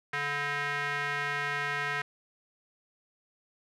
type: tone with band-pass filter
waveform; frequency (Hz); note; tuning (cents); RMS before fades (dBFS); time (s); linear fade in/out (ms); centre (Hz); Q
square; 144.2; D3; -31; -32; 0.13-2.02; 5; 1800; 2.6
effects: none